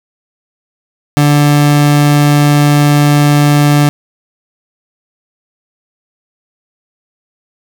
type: tone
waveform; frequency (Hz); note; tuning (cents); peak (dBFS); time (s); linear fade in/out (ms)
30% pulse; 146.2; D3; -7; -3; 1.17-3.89; 0
effects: none